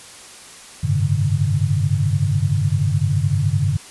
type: tone cluster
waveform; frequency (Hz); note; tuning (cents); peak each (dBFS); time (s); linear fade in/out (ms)
sine; 95.2 / 105.1 / 135.8 / 149.4; F#2 / G#2 / C#3 / D3; +50 / +21 / -35 / +30; -21; 0.83-3.77; 10
effects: white hiss -40 dBFS RMS until 3.9 s + resampled to 24000 Hz